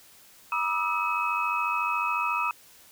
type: tone cluster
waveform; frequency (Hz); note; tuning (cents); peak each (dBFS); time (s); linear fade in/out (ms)
sine; 963 / 1212 / 1306 / 2558; B5 / D#6 / E6 / D#7; -44 / -46 / -17 / +47; -30; 0.52-2.51; 2
effects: white hiss -54 dBFS RMS until 2.91 s